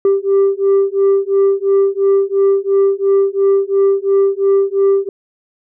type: beating tone pair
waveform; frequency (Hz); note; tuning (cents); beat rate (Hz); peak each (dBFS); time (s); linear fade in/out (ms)
sine; 392 / 394.9; G4 / G4; 0 / +13; 2.9; -11; 0.05-5.09; 2
effects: tanh soft clip ceiling -7 dBFS